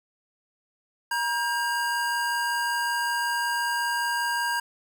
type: tone pair together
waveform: square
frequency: 950 / 1605.1 Hz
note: A#5 / G6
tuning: +33 / +41 cents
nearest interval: major sixth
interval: 908 cents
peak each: -28 dBFS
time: 1.11-4.6 s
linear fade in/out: 5 ms
effects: none